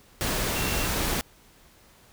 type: tone in noise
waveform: sine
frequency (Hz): 2725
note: F7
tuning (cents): -43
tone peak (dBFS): -35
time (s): 0.56-0.86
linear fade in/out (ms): 0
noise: pink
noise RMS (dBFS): -27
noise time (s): 0.21-1.21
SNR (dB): -11
effects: pink hiss -56 dBFS RMS until 2.12 s